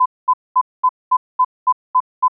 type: tone bursts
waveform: sine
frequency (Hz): 1012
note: B5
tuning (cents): +42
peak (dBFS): -9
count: 9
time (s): 0-2.282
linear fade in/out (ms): 10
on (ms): 58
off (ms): 220
effects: none